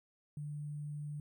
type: tone with sample-and-hold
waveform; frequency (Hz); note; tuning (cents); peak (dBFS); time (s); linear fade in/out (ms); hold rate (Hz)
sine; 147.9; D3; +13; -39; 0.37-1.2; 2; 8820
effects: none